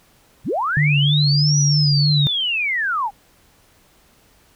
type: linear two-way sweep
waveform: sine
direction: up then down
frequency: 56.7 to 5920 to 759 Hz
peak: -18 dBFS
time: 0.44-3.11 s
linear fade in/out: 50 ms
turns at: 1.59 s
type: tone with vibrato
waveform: sine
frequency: 146 Hz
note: D3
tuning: 10 cents flat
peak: -14 dBFS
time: 0.77-2.27 s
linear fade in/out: 0 ms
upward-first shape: sine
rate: 3.2 Hz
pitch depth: 40 cents each way
effects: pink hiss -55 dBFS RMS until 4.55 s